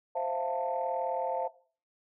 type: chord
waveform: sine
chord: F major seventh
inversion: second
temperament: equal with one note detuned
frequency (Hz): 523.3 / 659.3 / 698.5 / 888.7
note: C5 / E5 / F5 / A5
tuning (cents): 0 / 0 / 0 / +17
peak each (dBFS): -34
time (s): 0.15-1.48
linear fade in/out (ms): 10
effects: noise-tail reverb RT60 0.4 s tail -17 dB re dry + tanh soft clip ceiling -20 dBFS